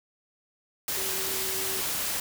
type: tone in noise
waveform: sine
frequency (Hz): 381.5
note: G4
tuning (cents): -47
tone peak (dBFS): -38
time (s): 0.97-1.81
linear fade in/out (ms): 2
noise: white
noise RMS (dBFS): -30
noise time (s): 0.88-2.2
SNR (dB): -11
effects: none